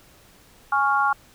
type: chord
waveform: sine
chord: Db major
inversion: second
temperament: equal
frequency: 830.6 / 1108.7 / 1396.9 Hz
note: Ab5 / Db6 / F6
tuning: 0 / 0 / 0 cents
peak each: -22 dBFS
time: 0.72-1.13 s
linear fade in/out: 5 ms
effects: pink hiss -53 dBFS RMS until 1.34 s